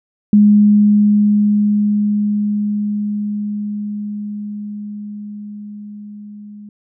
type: tone with level ramp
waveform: sine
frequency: 207.7 Hz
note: G#3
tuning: in tune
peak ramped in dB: -5 to -32 dBFS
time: 0.33-6.69 s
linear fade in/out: 2 ms
effects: none